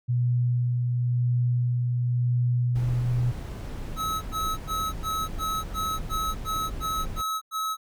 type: tone with tremolo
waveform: sine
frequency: 122.2 Hz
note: B2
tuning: 18 cents flat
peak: -20 dBFS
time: 0.08-3.32 s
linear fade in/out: 20 ms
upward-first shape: sine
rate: 0.96 Hz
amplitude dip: 25%
type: noise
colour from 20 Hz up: brown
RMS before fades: -34 dBFS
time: 2.75-7.22 s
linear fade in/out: 10 ms
type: tone bursts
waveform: square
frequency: 1289 Hz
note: E6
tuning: 39 cents flat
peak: -27 dBFS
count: 11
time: 3.96-7.77 s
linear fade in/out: 50 ms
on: 260 ms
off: 95 ms
effects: none